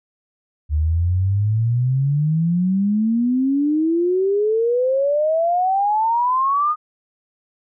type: exponential sweep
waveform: sine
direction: up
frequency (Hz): 73.42 to 1244.5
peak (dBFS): -15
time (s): 0.69-6.76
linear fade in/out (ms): 50
effects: none

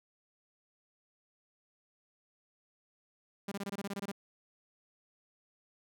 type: tone bursts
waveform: sawtooth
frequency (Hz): 199.5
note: G3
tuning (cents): +31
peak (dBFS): -32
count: 11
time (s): 3.48-4.117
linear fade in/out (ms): 5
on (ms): 37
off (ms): 23
effects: none

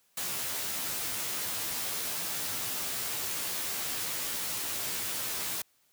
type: noise with comb filter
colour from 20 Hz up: white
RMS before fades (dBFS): -34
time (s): 0.17-5.62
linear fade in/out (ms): 5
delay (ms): 14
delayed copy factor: -0.8
effects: white hiss -69 dBFS RMS until 5.92 s + high-pass 60 Hz 12 dB/octave

